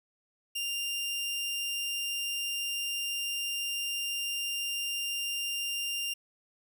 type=tone; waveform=sawtooth; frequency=2794 Hz; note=F7; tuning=in tune; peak=-28 dBFS; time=0.55-6.14 s; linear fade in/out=10 ms; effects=none